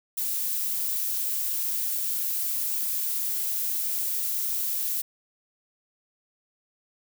violet noise, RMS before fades -28 dBFS, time 0.17-5.02 s, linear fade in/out 10 ms, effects none

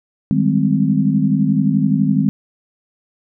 sine chord, Ab major seventh, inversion second, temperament equal with one note detuned, 155.56 / 196 / 207.7 / 260.4 Hz, Eb3 / G3 / Ab3 / C4, 0 / 0 / 0 / -8 cents, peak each -18 dBFS, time 0.31-2.29 s, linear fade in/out 0 ms, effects none

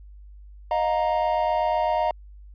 triangle chord, Eb suspended second, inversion none, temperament equal with one note detuned, 622.3 / 710.3 / 932.3 Hz, Eb5 / F5 / Bb5, 0 / +29 / 0 cents, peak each -23 dBFS, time 0.71-2.11 s, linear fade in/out 2 ms, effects added 50 Hz sine -42 dBFS peak until 2.54 s + resampled to 11025 Hz

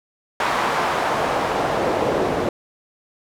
pink noise with band-pass filter sweep, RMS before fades -21 dBFS, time 0.4-2.49 s, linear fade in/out 2 ms, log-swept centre 1100 to 450 Hz, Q 1.2, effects none

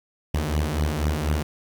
sawtooth beating tone pair, 73.42 / 77.52 Hz, D2 / D#2, 0 / -6 cents, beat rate 4.1 Hz, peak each -21 dBFS, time 0.34-1.43 s, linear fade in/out 5 ms, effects 8-bit

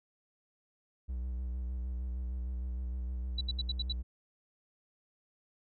triangle tone with vibrato, 62.1 Hz, B1, 10 cents sharp, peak -32 dBFS, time 1.08-4.03 s, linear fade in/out 20 ms, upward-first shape square, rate 6.5 Hz, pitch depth 37 cents each way
sine tone bursts, 3946 Hz, B7, 2 cents flat, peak -32 dBFS, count 6, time 3.38-3.925 s, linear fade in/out 5 ms, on 30 ms, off 73 ms
effects none

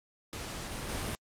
pink noise with level steps, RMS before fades -40 / -38 / -35 dBFS, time 0.33-1.15 s, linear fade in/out 0 ms, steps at 0.7 / 0.88 s, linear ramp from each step 20 ms, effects low-pass 11000 Hz 12 dB/octave + Opus 48 kbps

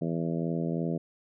harmonic tone, 83 Hz, E2, 12 cents sharp, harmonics 2 / 3 / 4 / 5 / 6 / 7 / 8, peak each -30 / -34 / -36 / -38 / -40 / -41 / -42 dBFS, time 0.01-0.98 s, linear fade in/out 10 ms, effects none

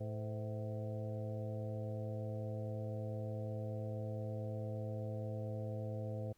harmonic tone with a mistuned harmonic, 108.6 Hz, A2, 22 cents flat, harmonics 1 / 2 / 3 / 4 / 5 / 6 / 7, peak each -40 / -49 / -53 / -53 / -46 / -52 / -59 dBFS, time 0-6.33 s, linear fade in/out 10 ms, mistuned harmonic 5, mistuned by -78 cents, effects pink hiss -74 dBFS RMS until 6.37 s

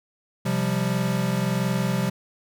square chord, C suspended fourth, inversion none, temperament equal with one note detuned, 130.28 / 174.61 / 196 Hz, C3 / F3 / G3, -7 / 0 / 0 cents, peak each -27 / -27 / -27 dBFS, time 0.45-2.1 s, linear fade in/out 10 ms, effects none

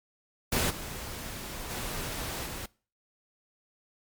pink noise with level steps, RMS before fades -27 / -39 / -35 / -38 dBFS, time 0.52-2.66 s, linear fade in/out 5 ms, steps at 0.69 / 1.69 / 2.45 s, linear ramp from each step 20 ms, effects noise-tail reverb RT60 0.4 s tail -24 dB re dry + MP3 96 kbps

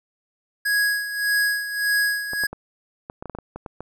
square tone with tremolo, 1661.2 Hz, G#6, in tune, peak -18 dBFS, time 0.65-2.47 s, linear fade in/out 10 ms, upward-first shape sine, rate 1.7 Hz, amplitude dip 70%
clicks, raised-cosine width 1 ms, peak -19 dBFS, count 12, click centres 2.334 / 2.437 / 2.53 / 3.099 / 3.225 / 3.257 / 3.297 / 3.35 / 3.387 / 3.56 / 3.662 / 3.806 s
effects none

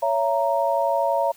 sine chord, A# diminished, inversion first, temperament just, 559.4 / 671.3 / 932.3 Hz, C#5 / E5 / A#5, +16 / +31 / 0 cents, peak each -23 dBFS, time 0.02-1.32 s, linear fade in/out 10 ms, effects white hiss -52 dBFS RMS until 1.36 s

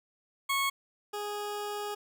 20% pulse tone pair in turn, 1100 / 414.2 Hz, C#6 / G#4, -14 / -5 cents, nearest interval octave + perfect fourth, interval 1691 cents, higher first, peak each -22 / -29 dBFS, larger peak first, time 0.49-0.7 / 1.13-1.95 s, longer second, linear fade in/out 10 ms, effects none

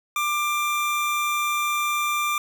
25% pulse tone, 1187 Hz, D6, 18 cents sharp, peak -18 dBFS, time 0.16-2.38 s, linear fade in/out 2 ms, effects none

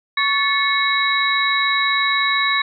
sine tone cluster, 1120 / 1746 / 2192 / 3859 Hz, C#6 / A6 / C#7 / B7, +18 / -14 / -20 / -41 cents, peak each -21 dBFS, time 0.17-2.62 s, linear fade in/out 5 ms, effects none

